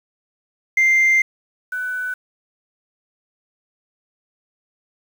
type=tone pair in turn; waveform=sine; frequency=2093 / 1497.3 Hz; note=C7 / F#6; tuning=0 / +20 cents; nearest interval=tritone; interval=580 cents; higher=first; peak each=-10 / -22 dBFS; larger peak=first; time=0.77-1.22 / 1.72-2.14 s; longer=first; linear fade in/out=5 ms; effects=tanh soft clip ceiling -10 dBFS + 7-bit